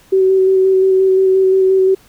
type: tone with vibrato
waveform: sine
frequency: 379.7 Hz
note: F#4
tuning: 45 cents sharp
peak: -8 dBFS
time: 0.12-1.95 s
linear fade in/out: 10 ms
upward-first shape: square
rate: 5.7 Hz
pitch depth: 12 cents each way
effects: pink hiss -48 dBFS RMS until 2.08 s